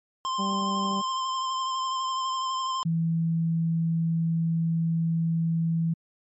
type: tone with vibrato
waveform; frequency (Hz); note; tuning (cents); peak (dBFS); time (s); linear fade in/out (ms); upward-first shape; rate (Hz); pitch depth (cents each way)
square; 1046.5; C6; 0; -27; 0.25-2.83; 0; triangle; 12; 27
type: harmonic tone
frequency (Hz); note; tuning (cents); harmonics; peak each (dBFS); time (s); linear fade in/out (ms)
196; G3; 0; 1 / 2 / 3 / 4; -28 / -39 / -41 / -39; 0.38-1.02; 20
type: tone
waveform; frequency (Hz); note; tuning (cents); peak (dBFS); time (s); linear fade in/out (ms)
sine; 164.81; E3; 0; -22; 2.85-5.94; 10
effects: MP3 32 kbps